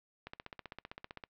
click train, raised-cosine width 0.3 ms, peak -27 dBFS, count 16, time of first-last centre 0.27-1.238 s, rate 15.5 Hz, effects noise-tail reverb RT60 0.1 s tail -25 dB re dry + low-pass 4000 Hz 12 dB/octave

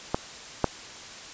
clicks, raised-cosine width 1 ms, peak -9 / -6 dBFS, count 2, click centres 0.145 / 0.643 s, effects white hiss -42 dBFS RMS until 1.33 s + resampled to 16000 Hz

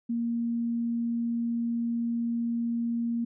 sine tone, 233.9 Hz, A#3, 6 cents sharp, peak -26 dBFS, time 0.09-3.25 s, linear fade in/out 10 ms, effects none

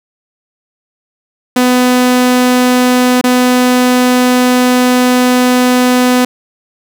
sawtooth tone with dropouts, 250 Hz, B3, 21 cents sharp, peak -3 dBFS, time 1.56-6.25 s, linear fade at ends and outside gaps 5 ms, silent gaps 3.213-3.239 s, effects none

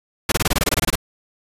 pink noise bursts, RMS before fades -17 dBFS, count 13, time 0.29-0.956 s, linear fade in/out 5 ms, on 30 ms, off 23 ms, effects resampled to 32000 Hz

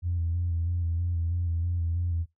sine tone with vibrato, 85.4 Hz, F2, 38 cents flat, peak -24 dBFS, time 0.02-2.26 s, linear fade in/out 50 ms, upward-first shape square, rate 3.1 Hz, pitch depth 34 cents each way, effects noise-tail reverb RT60 0.2 s tail -23 dB re dry + tanh soft clip ceiling -20 dBFS

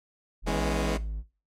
triangle exponential two-way sweep, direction up then down, 38.69 to 59.1 to 51.8 Hz, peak -28 dBFS, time 0.42-1.24 s, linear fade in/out 50 ms, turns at 0.62 s
15% pulse chord, C# minor seventh, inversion first, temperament equal with one note detuned, 161.7 / 207.7 / 246.9 / 277.2 Hz, E3 / G#3 / B3 / C#4, -33 / 0 / 0 / 0 cents, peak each -25 / -25 / -29 / -28 dBFS, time 0.46-0.98 s, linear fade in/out 20 ms
effects noise-tail reverb RT60 0.3 s tail -17 dB re dry + low-pass 10000 Hz 12 dB/octave

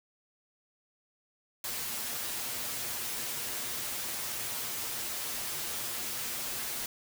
white noise with comb filter, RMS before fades -36 dBFS, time 1.64-6.86 s, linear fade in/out 2 ms, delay 8.4 ms, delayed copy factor +0.65, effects none

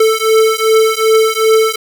square beating tone pair, 440 / 442.6 Hz, A4 / A4, 0 / +10 cents, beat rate 2.6 Hz, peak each -12 dBFS, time 0-1.76 s, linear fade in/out 5 ms, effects none

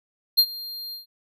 square tone with ADSR envelope, 4200 Hz, C8, 6 cents sharp, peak -12 dBFS, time 0.37-1.06 s, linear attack 20 ms, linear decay 62 ms, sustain -21 dB, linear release 130 ms, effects none

